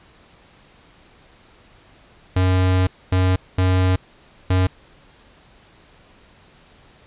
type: tone bursts at uneven times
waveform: square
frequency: 92.5 Hz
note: F#2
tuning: in tune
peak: -15 dBFS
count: 4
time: 2.36-2.87 / 3.12-3.36 / 3.58-3.96 / 4.5-4.67 s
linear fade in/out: 5 ms
effects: pink hiss -51 dBFS RMS until 7.06 s + resampled to 8000 Hz